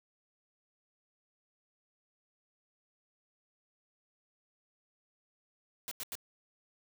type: noise bursts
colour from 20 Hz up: white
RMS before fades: -40 dBFS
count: 3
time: 5.88-6.153 s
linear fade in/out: 0 ms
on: 33 ms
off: 87 ms
effects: none